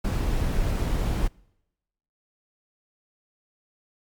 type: noise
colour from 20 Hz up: brown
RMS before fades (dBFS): -24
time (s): 0.04-1.28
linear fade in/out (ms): 10
effects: noise-tail reverb RT60 0.9 s tail -26 dB re dry + MP3 96 kbps